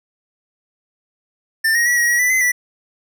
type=tone with pitch steps; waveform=square; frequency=1790 / 1879 / 1938 / 1897 / 1912 / 1983 / 2047 / 1962 Hz; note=A6 / A#6 / B6 / A#6 / A#6 / B6 / C7 / B6; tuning=+29 / +13 / -33 / +30 / +43 / +7 / -38 / -12 cents; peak=-14 dBFS; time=1.64-2.52 s; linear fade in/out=10 ms; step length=110 ms; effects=none